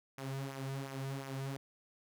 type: tone with flanger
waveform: sawtooth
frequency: 135.6 Hz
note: C#3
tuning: 38 cents flat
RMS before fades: -41 dBFS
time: 0.18-1.57 s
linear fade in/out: 2 ms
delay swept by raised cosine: 0.23 to 3.73 ms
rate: 2.8 Hz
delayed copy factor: -0.6
effects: none